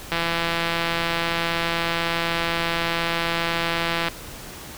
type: click train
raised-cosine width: 0.3 ms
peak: -7 dBFS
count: 667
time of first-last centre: 0.12-4.084 s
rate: 168 Hz
effects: pink hiss -38 dBFS RMS until 4.77 s